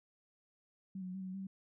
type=tone with pitch steps; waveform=sine; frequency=191.3 / 184.4 / 183 / 191.7 / 187.5 / 185.8 / 194.1 / 191.7 Hz; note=G3 / F#3 / F#3 / G3 / F#3 / F#3 / G3 / G3; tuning=-42 / -6 / -19 / -38 / +23 / +7 / -17 / -38 cents; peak=-40 dBFS; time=0.95-1.47 s; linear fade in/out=5 ms; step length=65 ms; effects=none